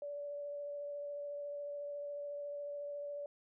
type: tone with vibrato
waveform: sine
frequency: 577 Hz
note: D5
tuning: 31 cents flat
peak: -40 dBFS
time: 0.02-3.26 s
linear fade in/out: 2 ms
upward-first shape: triangle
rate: 14 Hz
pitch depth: 14 cents each way
effects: none